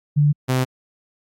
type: tone pair in turn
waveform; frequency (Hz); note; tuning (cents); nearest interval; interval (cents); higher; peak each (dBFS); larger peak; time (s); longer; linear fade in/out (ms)
sine / sawtooth; 146.83 / 128.77; D3 / C3; 0 / -27; major second; 227; first; -12 / -13; first; 0.16-0.33 / 0.48-0.65; neither; 20
effects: AAC 64 kbps